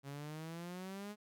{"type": "exponential sweep", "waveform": "sawtooth", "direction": "up", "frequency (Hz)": [137, 211.4], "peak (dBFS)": -40, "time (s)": [0.03, 1.16], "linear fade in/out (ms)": 50, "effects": []}